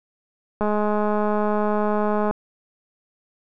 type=click train; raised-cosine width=1 ms; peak=-10 dBFS; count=358; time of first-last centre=0.61-2.31 s; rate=210 Hz; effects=none